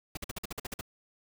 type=noise bursts; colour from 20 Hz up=pink; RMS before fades=-37 dBFS; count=10; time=0.15-0.811 s; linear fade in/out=5 ms; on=22 ms; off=49 ms; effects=none